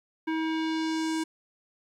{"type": "tone with low-pass filter sweep", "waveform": "square", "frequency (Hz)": 319.7, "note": "D#4", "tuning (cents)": 47, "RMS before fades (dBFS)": -29, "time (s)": [0.27, 1.24], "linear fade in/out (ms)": 10, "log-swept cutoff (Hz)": [2100, 9200], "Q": 1.4, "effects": ["11-bit"]}